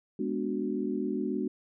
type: chord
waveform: sine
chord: G# half-diminished seventh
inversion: none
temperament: equal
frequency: 207.7 / 246.9 / 293.7 / 370 Hz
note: G#3 / B3 / D4 / F#4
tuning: 0 / 0 / 0 / 0 cents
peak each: -34 dBFS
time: 0.19-1.48 s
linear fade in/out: 5 ms
effects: none

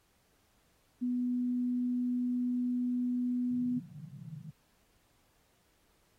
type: tone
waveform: sine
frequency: 246.9 Hz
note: B3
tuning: in tune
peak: -29 dBFS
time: 1.01-3.8 s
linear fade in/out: 20 ms
type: band-pass noise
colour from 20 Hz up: white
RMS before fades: -47 dBFS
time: 3.51-4.51 s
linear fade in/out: 5 ms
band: 130 to 170 Hz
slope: 48 dB/octave
effects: pink hiss -71 dBFS RMS until 6.18 s + AAC 48 kbps

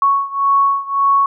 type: beating tone pair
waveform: sine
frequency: 1108.7 / 1110.5 Hz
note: C#6 / C#6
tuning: 0 / +3 cents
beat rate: 1.8 Hz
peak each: -14 / -16 dBFS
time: 0.02-1.26 s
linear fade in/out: 2 ms
effects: none

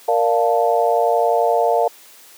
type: chord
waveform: sine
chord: Bb major seventh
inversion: none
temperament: equal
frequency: 466.2 / 587.3 / 698.5 / 880 Hz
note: Bb4 / D5 / F5 / A5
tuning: 0 / 0 / 0 / 0 cents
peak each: -18 / -20 / -17 / -22 dBFS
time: 0.08-1.88 s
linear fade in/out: 5 ms
effects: white hiss -45 dBFS RMS until 2.37 s + high-pass 300 Hz 12 dB/octave

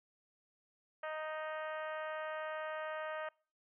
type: harmonic tone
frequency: 311.1 Hz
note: D#4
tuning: in tune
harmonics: 2 / 3 / 4 / 5 / 6 / 7 / 8 / 9 / 10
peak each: -41 / -48 / -46 / -48 / -49 / -58 / -58 / -60 / -62 dBFS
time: 1.03-3.29 s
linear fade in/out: 5 ms
effects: noise-tail reverb RT60 0.4 s tail -26 dB re dry

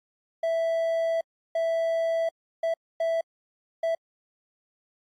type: tone bursts at uneven times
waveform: triangle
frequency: 659.3 Hz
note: E5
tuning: in tune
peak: -21 dBFS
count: 5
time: 0.43-1.21 / 1.55-2.29 / 2.63-2.74 / 3-3.21 / 3.83-3.95 s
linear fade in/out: 5 ms
effects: AAC 64 kbps

